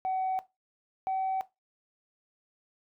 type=tone pair in turn; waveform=sine; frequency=754 / 762.3 Hz; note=F#5 / G5; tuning=+32 / -49 cents; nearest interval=unison; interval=19 cents; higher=second; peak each=-26 dBFS; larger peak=neither; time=0.05-0.39 / 1.07-1.41 s; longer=neither; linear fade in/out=0 ms; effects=noise-tail reverb RT60 0.2 s tail -17 dB re dry + tanh soft clip ceiling -25 dBFS